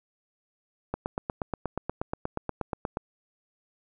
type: click train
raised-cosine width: 1 ms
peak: -15 dBFS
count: 18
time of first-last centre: 0.94-2.971 s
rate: 8.37 Hz
effects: none